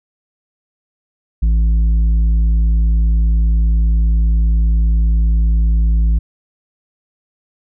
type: tone with tanh clipping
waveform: sine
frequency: 55 Hz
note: A1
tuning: in tune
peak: -11 dBFS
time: 1.42-6.19 s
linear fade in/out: 10 ms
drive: 6 dB
effects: none